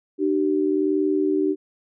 sine tone pair together, 302.1 / 383.4 Hz, D4 / G4, +49 / -38 cents, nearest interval major third, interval 413 cents, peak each -21 dBFS, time 0.18-1.56 s, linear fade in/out 50 ms, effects none

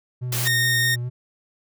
triangle tone with vibrato, 122.8 Hz, B2, 9 cents flat, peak -23 dBFS, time 0.21-1.1 s, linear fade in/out 20 ms, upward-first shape sine, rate 4.8 Hz, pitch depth 33 cents each way
white noise, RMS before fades -26 dBFS, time 0.32-0.48 s, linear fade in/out 5 ms
sawtooth tone, 1845 Hz, A#6, 18 cents flat, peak -15 dBFS, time 0.45-0.96 s, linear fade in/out 20 ms
effects none

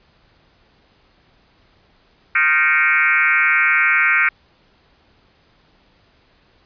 sine tone with frequency modulation, 1862 Hz, A#6, 2 cents flat, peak -12 dBFS, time 2.35-4.29 s, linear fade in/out 5 ms, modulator 156 Hz, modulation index 3.5, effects pink hiss -56 dBFS RMS until 6.65 s + resampled to 11025 Hz

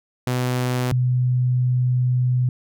sawtooth / sine tone pair in turn, 125.4 / 125.4 Hz, B2 / B2, +27 / +27 cents, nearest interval unison, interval 0 cents, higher neither, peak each -16 dBFS, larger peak neither, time 0.27-0.92 / 0.92-2.49 s, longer second, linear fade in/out 2 ms, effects none

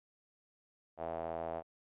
sawtooth tone with band-pass filter, 82.41 Hz, E2, in tune, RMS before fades -40 dBFS, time 0.97-1.63 s, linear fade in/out 50 ms, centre 670 Hz, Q 4.3, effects resampled to 8000 Hz

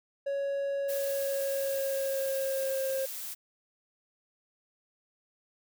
triangle tone with pitch glide, 557 to 534.3 Hz, C#5 to C5, +8 to +36 cents, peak -27 dBFS, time 0.26-3.06 s, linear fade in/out 10 ms, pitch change -72 cents, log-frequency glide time 0.8-2.86 s
blue noise, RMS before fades -39 dBFS, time 0.88-3.35 s, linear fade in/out 20 ms
effects none

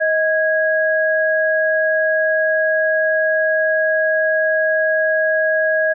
sine tone pair together, 631 / 1651.8 Hz, D#5 / G#6, +24 / -10 cents, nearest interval octave + perfect fourth, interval 1666 cents, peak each -16 / -17 dBFS, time 0-5.94 s, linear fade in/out 20 ms, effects none

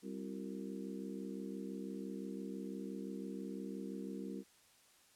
harmonic tone with a mistuned harmonic, 65.9 Hz, C2, 13 cents sharp, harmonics 3 / 4 / 5 / 6 / 7, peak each -45 / -47 / -49 / -51 / -52 dBFS, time 0.02-4.44 s, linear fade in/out 50 ms, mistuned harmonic 6, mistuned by -84 cents, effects white hiss -67 dBFS RMS until 5.15 s + low-pass 11000 Hz 12 dB/octave

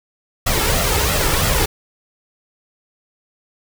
pink noise with flanger, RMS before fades -17 dBFS, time 0.46-1.66 s, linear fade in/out 10 ms, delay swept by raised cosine 1.5 to 2.32 ms, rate 3 Hz, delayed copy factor +0.6, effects none

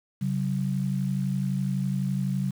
sine tone pair together, 136.9 / 188.82 Hz, C#3 / F#3, -21 / +35 cents, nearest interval tritone, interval 556 cents, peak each -27 dBFS, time 0.21-2.51 s, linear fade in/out 10 ms, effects 8-bit

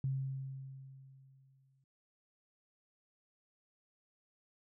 sine tone with exponential decay, 134.1 Hz, C3, 43 cents sharp, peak -31 dBFS, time 0.04-1.84 s, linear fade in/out 2 ms, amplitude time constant 390 ms, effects none

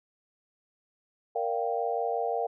sine chord, G minor seventh, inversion first, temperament equal, 466.2 / 587.3 / 698.5 / 784 Hz, Bb4 / D5 / F5 / G5, 0 / 0 / 0 / 0 cents, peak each -31 / -36 / -31 / -33 dBFS, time 1.35-2.47 s, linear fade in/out 10 ms, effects none

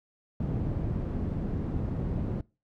white low-pass noise, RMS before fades -31 dBFS, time 0.4-2.41 s, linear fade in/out 2 ms, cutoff 190 Hz, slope 12 dB/octave, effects noise-tail reverb RT60 0.3 s tail -23 dB re dry

